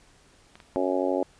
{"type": "clicks", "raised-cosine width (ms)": 0.3, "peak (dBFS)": -30, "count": 2, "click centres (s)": [0.555, 0.602]}
{"type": "harmonic tone", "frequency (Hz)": 92.5, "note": "F#2", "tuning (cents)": 0, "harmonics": [3, 4, 5, 6, 7, 8, 9], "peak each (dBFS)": [-29, -29, -32, -28, -32, -39, -34], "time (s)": [0.76, 1.23], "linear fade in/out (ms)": 0}
{"effects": ["pink hiss -58 dBFS RMS until 1.39 s", "resampled to 22050 Hz"]}